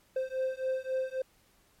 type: beating tone pair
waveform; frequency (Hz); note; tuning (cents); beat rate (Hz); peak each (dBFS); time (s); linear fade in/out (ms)
triangle; 520 / 523.7; C5 / C5; -11 / +1; 3.7; -31; 0.16-1.22; 5
effects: pink hiss -66 dBFS RMS until 1.8 s + MP3 64 kbps